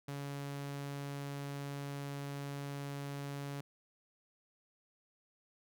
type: tone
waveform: sawtooth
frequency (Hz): 141.2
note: C#3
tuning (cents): +32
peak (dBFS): -36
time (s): 0.08-3.61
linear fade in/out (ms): 5
effects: none